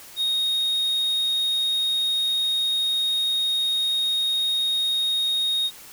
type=tone; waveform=triangle; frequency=3729 Hz; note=A#7; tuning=in tune; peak=-19 dBFS; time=0.16-5.71 s; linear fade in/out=50 ms; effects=white hiss -44 dBFS RMS until 5.92 s